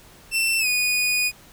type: tone with pitch glide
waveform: sawtooth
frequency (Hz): 2684 to 2475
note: E7 to D#7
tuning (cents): +31 to -10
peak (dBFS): -16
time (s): 0.31-1.32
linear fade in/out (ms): 50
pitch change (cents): -141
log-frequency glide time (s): 0.59-0.67
effects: pink hiss -49 dBFS RMS until 1.52 s